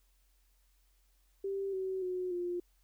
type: tone with pitch steps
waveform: sine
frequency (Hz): 392 / 378.4 / 365.3 / 352.7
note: G4 / F#4 / F#4 / F4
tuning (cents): 0 / +39 / -22 / +17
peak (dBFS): -33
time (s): 1.44-2.6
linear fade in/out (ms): 5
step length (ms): 290
effects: added 45 Hz sine -67 dBFS peak until 2.83 s + white hiss -75 dBFS RMS until 2.83 s

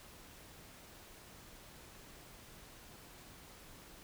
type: silence
effects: pink hiss -56 dBFS RMS until 4.03 s

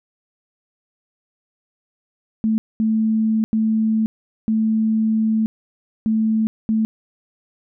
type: tone bursts at uneven times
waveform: sine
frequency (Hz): 220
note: A3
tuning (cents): 0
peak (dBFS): -15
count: 6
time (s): 2.44-2.58 / 2.8-3.44 / 3.53-4.06 / 4.48-5.46 / 6.06-6.47 / 6.69-6.85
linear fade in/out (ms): 0
effects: none

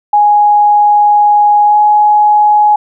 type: tone with pitch glide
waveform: sine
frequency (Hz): 830.6 to 838.8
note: G#5 to G#5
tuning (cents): 0 to +17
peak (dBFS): -4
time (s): 0.13-2.76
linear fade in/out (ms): 5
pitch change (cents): +17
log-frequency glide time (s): 1.65-1.77
effects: none

